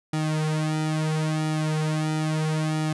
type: tone with flanger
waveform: sawtooth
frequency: 155.56 Hz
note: D#3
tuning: in tune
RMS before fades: -25 dBFS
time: 0.13-2.93 s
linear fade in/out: 5 ms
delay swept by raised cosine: 1.9 to 4.6 ms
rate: 0.75 Hz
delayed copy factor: -1
effects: resampled to 24000 Hz